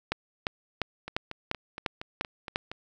two click trains, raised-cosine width 0.3 ms, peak -21 / -11 dBFS, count 8 / 8, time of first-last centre 1.08-2.716 / 0.12-2.559 s, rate 4.28 / 2.87 Hz, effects none

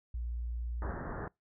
sine tone, 59 Hz, A#1, 22 cents sharp, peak -34 dBFS, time 0.14-0.91 s, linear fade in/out 5 ms
pink low-pass noise, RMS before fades -40 dBFS, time 0.82-1.28 s, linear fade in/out 2 ms, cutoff 1800 Hz, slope 96 dB/octave
effects noise-tail reverb RT60 0.2 s tail -26 dB re dry

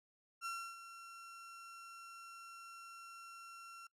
35% pulse tone with ADSR envelope, 1362 Hz, F6, 44 cents flat, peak -37 dBFS, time 0.41-3.87 s, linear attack 48 ms, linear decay 300 ms, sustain -12 dB, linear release 4 ms, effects noise-tail reverb RT60 0.1 s tail -21 dB re dry + low-pass 12000 Hz 12 dB/octave

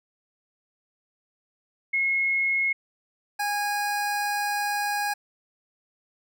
sine / 25% pulse tone pair in turn, 2167 / 822.1 Hz, C#7 / G#5, -40 / -18 cents, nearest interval octave + perfect fourth, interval 1678 cents, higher first, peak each -21 dBFS, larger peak neither, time 1.93-2.73 / 3.39-5.14 s, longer second, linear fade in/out 10 ms, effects none

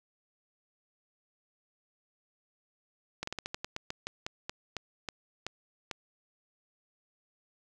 slowing click train, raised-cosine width 0.2 ms, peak -18 dBFS, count 16, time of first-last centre 3.23-5.912 s, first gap 44 ms, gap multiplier 1.18, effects none

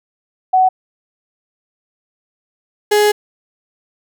sine / 35% pulse tone pair in turn, 748 / 417.9 Hz, F#5 / G#4, +19 / +11 cents, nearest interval minor seventh, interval 1008 cents, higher first, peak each -8 dBFS, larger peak neither, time 0.53-0.69 / 2.91-3.12 s, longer second, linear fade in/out 10 ms, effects none

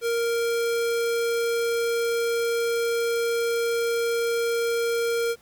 square tone, 466.2 Hz, A#4, in tune, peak -23 dBFS, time 0.01-5.36 s, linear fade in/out 50 ms, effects pink hiss -57 dBFS RMS until 5.41 s

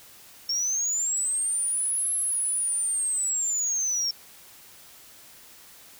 sine linear two-way sweep, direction up then down, 5440 to 11060 to 5440 Hz, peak -21 dBFS, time 0.49-4.11 s, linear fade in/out 5 ms, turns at 2.13 s, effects tanh soft clip ceiling -23 dBFS + white hiss -50 dBFS RMS until 5.99 s

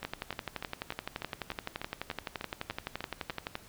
two click trains, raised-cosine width 0.3 ms, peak -21 / -18 dBFS, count 12 / 42, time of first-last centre 0.03-3.304 / 0.05-3.554 s, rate 3.36 / 11.7 Hz, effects pink hiss -55 dBFS RMS until 3.68 s

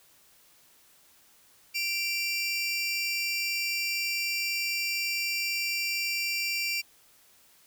25% pulse tone pair together, 2349 / 2749 Hz, D7 / F7, 0 / -28 cents, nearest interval minor third, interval 272 cents, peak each -25 / -30 dBFS, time 1.74-6.82 s, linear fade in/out 20 ms, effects white hiss -60 dBFS RMS until 7.66 s

